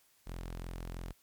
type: tone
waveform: sawtooth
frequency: 43.1 Hz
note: F1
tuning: 22 cents flat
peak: -36 dBFS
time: 0.26-1.13 s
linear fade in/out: 20 ms
effects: white hiss -68 dBFS RMS until 1.22 s + MP3 96 kbps